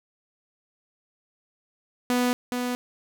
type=tone with echo; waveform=sawtooth; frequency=246.9 Hz; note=B3; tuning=in tune; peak=-17 dBFS; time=2.1-2.33 s; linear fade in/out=0 ms; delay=420 ms; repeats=1; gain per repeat=-5 dB; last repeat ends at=2.75 s; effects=none